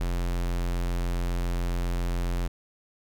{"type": "tone", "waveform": "square", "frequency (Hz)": 43.65, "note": "F1", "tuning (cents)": 0, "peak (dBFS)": -26, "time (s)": [0, 2.48], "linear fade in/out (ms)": 10, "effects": []}